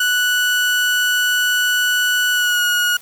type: tone with pitch glide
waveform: 30% pulse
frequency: 1478 to 1448.4 Hz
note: F#6 to F#6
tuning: -2 to -37 cents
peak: -12 dBFS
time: 0-2.97 s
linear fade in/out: 5 ms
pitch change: -35 cents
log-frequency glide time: 2.32-2.62 s
effects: white hiss -43 dBFS RMS until 3.01 s